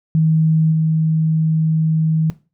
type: tone with level steps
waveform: sine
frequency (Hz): 158.9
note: D#3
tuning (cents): +37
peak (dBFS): -11 / -13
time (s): 0.15-2.3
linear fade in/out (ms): 0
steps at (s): 0.71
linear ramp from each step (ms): 20
effects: noise-tail reverb RT60 0.3 s tail -17 dB re dry